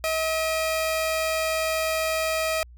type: tone pair together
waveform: sawtooth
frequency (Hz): 639.5 / 2416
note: D#5 / D7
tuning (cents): +47 / +48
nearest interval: octave + major seventh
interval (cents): 2301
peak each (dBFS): -20 / -28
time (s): 0.04-2.63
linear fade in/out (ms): 0
effects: added 60 Hz sine -44 dBFS peak until 2.77 s